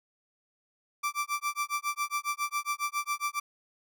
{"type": "tone with tremolo", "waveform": "30% pulse", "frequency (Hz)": 1171, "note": "D6", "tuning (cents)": -5, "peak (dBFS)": -24, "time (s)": [1.03, 3.4], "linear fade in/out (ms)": 10, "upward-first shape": "sine", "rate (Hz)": 7.3, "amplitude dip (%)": 100, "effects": []}